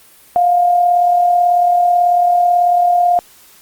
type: tone with amplitude modulation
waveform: sine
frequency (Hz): 706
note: F5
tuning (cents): +19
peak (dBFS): -7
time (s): 0.36-3.19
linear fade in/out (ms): 0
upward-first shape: sine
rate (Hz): 38.2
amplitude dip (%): 40
effects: white hiss -45 dBFS RMS until 3.61 s + Opus 32 kbps